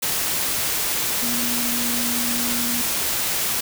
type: tone in noise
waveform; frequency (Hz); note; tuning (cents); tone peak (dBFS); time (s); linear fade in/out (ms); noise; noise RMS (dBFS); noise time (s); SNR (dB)
sine; 239.5; A#3; +47; -27; 1.22-2.82; 10; white; -23; 0.02-3.61; -7
effects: none